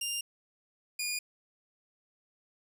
15% pulse tone pair in turn, 2800 / 2435 Hz, F7 / D#7, +4 / -38 cents, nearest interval major second, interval 242 cents, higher first, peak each -25 dBFS, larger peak neither, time 0.01-0.21 / 0.99-1.19 s, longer neither, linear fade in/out 5 ms, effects none

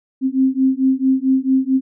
sine beating tone pair, 261.6 / 266.1 Hz, C4 / C4, 0 / +29 cents, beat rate 4.5 Hz, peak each -16 dBFS, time 0.21-1.81 s, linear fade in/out 50 ms, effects none

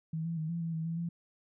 sine tone with pitch steps, 160.4 / 166.9 / 157.2 / 169.2 / 165.3 / 160.9 / 165.5 / 169.8 Hz, E3 / E3 / D#3 / E3 / E3 / E3 / E3 / F3, -47 / +22 / +18 / +45 / +5 / -42 / +7 / -48 cents, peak -32 dBFS, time 0.13-1.09 s, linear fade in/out 5 ms, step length 120 ms, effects none

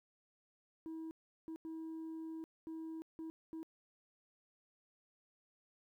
sine tone bursts at uneven times, 322.3 Hz, E4, 39 cents flat, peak -40 dBFS, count 6, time 0.86-1.11 / 1.48-1.56 / 1.65-2.44 / 2.67-3.02 / 3.19-3.3 / 3.53-3.63 s, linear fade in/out 0 ms, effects tanh soft clip ceiling -42 dBFS + 13-bit

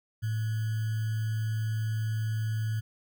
sine tone with sample-and-hold, 110 Hz, A2, in tune, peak -27 dBFS, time 0.22-2.81 s, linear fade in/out 20 ms, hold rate 1575 Hz, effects none

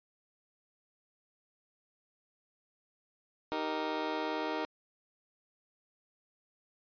20% pulse chord, Eb major, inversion none, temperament just, 311.1 / 388.9 / 466.7 Hz, Eb4 / G4 / Bb4, 0 / -14 / +2 cents, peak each -31 / -35 / -33 dBFS, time 3.52-4.65 s, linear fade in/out 0 ms, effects resampled to 11025 Hz

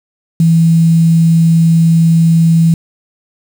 sine tone with quantisation, 164.81 Hz, E3, in tune, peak -5 dBFS, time 0.4-2.74 s, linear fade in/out 2 ms, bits 5, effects none

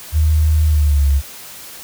sine tone with pitch glide, 77.5 to 69.44 Hz, D#2 to C#2, -6 to +4 cents, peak -10 dBFS, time 0.12-1.22 s, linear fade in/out 50 ms, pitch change -190 cents, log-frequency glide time 0.65-1.1 s, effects white hiss -35 dBFS RMS until 1.83 s

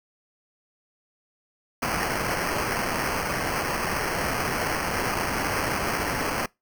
white noise with sample-and-hold, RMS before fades -27 dBFS, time 1.82-6.46 s, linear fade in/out 5 ms, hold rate 3675 Hz, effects noise-tail reverb RT60 0.2 s tail -24 dB re dry

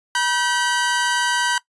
sawtooth tone pair together, 966 / 1542 Hz, B5 / G6, -39 / -29 cents, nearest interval minor sixth, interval 810 cents, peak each -17 dBFS, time 0.15-1.58 s, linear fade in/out 2 ms, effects noise-tail reverb RT60 0.1 s tail -20 dB re dry + resampled to 24000 Hz

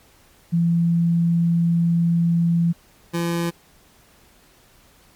sine / 25% pulse tone pair in turn, 169.2 / 170.07 Hz, E3 / F3, +45 / -46 cents, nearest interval unison, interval 9 cents, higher second, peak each -15 / -17 dBFS, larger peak first, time 0.52-2.73 / 3.13-3.51 s, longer first, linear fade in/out 20 ms, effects pink hiss -54 dBFS RMS until 5.15 s + MP3 96 kbps

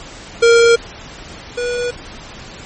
square tone pair in turn, 466.2 / 485.9 Hz, A#4 / B4, 0 / -28 cents, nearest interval minor second, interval 72 cents, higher second, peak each -7 / -18 dBFS, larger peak first, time 0.42-0.76 / 1.57-1.91 s, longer neither, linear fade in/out 10 ms, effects pink hiss -34 dBFS RMS until 2.65 s + MP3 32 kbps

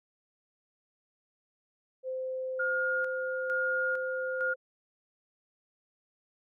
sine tone, 518 Hz, C5, 17 cents flat, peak -32 dBFS, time 2.03-4.56 s, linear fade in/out 50 ms
sine tone with tremolo, 1422 Hz, F6, 31 cents sharp, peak -28 dBFS, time 2.59-4.54 s, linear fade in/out 10 ms, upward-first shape square, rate 1.1 Hz, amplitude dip 55%
effects none

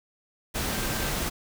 sine tone in noise, 1568 Hz, G6, in tune, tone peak -39 dBFS, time 0.7-1.1 s, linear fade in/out 20 ms, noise pink, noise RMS -29 dBFS, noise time 0.54-1.3 s, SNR -13 dB, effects none

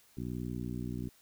harmonic tone, 60.9 Hz, B1, 24 cents flat, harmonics 1 / 2 / 3 / 4 / 5 / 6, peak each -44 / -40 / -41 / -41 / -44 / -48 dBFS, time 0.17-1.09 s, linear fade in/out 5 ms, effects white hiss -64 dBFS RMS until 1.21 s

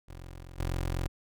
20% pulse tone with level steps, 44 Hz, F1, 14 cents sharp, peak -38 / -40 / -25 dBFS, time 0.08-1.08 s, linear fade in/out 10 ms, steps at 0.42 / 0.58 s, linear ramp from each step 20 ms, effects none

